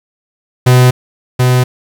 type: tone with echo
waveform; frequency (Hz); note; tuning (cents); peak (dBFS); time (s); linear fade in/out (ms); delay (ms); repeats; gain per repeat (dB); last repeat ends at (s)
45% pulse; 126; B2; +35; -4; 0.66-0.91; 10; 730; 1; -3; 1.64
effects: 7-bit